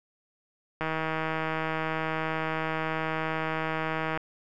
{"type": "click train", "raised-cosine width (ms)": 0.5, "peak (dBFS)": -15, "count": 536, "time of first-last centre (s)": [0.81, 4.175], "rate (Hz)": 159, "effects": []}